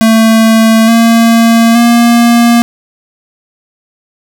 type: tone with pitch steps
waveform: square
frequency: 223.4 / 229.4 / 235.6 Hz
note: A3 / A#3 / A#3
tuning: +27 / -28 / +19 cents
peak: -4 dBFS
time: 0.01-2.62 s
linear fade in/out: 0 ms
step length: 870 ms
effects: none